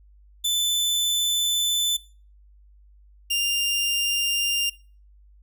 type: tone pair in turn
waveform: sawtooth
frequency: 3514 / 2797 Hz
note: A7 / F7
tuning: -3 / +2 cents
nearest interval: major third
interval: 395 cents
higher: first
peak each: -18 dBFS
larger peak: neither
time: 0.44-1.97 / 3.3-4.7 s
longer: first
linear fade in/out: 10 ms
effects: noise-tail reverb RT60 0.4 s tail -22 dB re dry + added 50 Hz sine -50 dBFS peak until 5.42 s